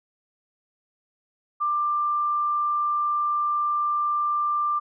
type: tone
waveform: sine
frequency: 1186 Hz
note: D6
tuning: 17 cents sharp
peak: -21 dBFS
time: 1.6-4.8 s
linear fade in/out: 20 ms
effects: none